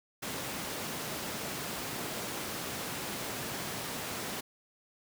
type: high-pass noise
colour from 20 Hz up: pink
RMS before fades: -38 dBFS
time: 0.22-4.41 s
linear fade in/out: 10 ms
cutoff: 140 Hz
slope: 12 dB/octave
effects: none